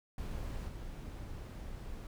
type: noise with level steps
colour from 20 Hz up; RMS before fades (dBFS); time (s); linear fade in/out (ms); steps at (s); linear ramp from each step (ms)
brown; -40 / -44; 0.18-2.07; 2; 0.67; 20
effects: none